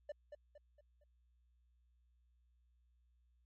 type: tone with echo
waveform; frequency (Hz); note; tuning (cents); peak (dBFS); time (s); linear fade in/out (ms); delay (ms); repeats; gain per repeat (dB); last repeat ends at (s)
triangle; 590; D5; +8; -39; 0.09-0.12; 5; 230; 4; -7; 1.04
effects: added 60 Hz sine -70 dBFS peak until 3.45 s + MP3 32 kbps